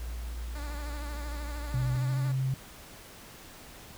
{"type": "tone", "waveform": "sine", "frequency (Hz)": 58.27, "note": "A#1", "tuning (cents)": 0, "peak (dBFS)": -34, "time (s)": [0, 1.96], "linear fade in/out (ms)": 0}
{"type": "tone with vibrato", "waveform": "10% pulse", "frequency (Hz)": 292.6, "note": "D4", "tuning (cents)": -6, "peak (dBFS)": -34, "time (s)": [0.55, 2.32], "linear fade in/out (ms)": 5, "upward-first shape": "triangle", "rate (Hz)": 13, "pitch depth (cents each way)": 55}
{"type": "tone with pitch glide", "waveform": "sine", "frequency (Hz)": [127.1, 132.19], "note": ["C3", "C3"], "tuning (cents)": [-50, 18], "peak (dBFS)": -26, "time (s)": [1.74, 2.54], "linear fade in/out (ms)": 2, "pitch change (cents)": 68, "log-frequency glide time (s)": [1.97, 2.18]}
{"effects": ["pink hiss -49 dBFS RMS until 3.97 s"]}